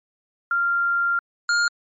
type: tone pair in turn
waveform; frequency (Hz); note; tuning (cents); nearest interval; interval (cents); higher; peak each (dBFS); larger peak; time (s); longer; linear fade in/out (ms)
sine / square; 1390 / 1411; F6 / F6; -9 / +17; unison; 26; second; -18; neither; 0.51-1.19 / 1.49-1.68; first; 2
effects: MP3 32 kbps